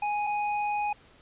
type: tone pair in turn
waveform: square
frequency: 830.6 / 830.6 Hz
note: G#5 / G#5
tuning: 0 / 0 cents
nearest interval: unison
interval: 0 cents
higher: neither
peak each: -27 dBFS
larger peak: neither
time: 0.02-0.27 / 0.27-0.93 s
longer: second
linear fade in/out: 5 ms
effects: pink hiss -57 dBFS RMS until 1.21 s + resampled to 8000 Hz